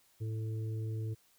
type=harmonic tone; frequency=110 Hz; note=A2; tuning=in tune; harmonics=1 / 3 / 4; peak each=-34 / -48 / -49 dBFS; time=0.2-1.15 s; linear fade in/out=20 ms; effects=white hiss -68 dBFS RMS until 1.38 s